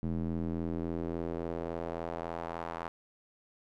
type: tone with band-pass filter sweep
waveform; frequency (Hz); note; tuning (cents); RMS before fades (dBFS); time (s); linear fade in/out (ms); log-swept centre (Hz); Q
square; 41.78; E1; +24; -36; 0.03-2.88; 0; 200 to 1000; 1.5
effects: none